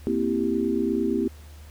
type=chord; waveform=sine; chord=C dominant seventh; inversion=third; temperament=equal; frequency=233.1 / 261.6 / 329.6 / 392 Hz; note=Bb3 / C4 / E4 / G4; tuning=0 / 0 / 0 / 0 cents; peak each=-27 dBFS; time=0.07-1.28 s; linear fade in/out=0 ms; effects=added 75 Hz sine -42 dBFS peak until 1.7 s + pink hiss -53 dBFS RMS until 1.7 s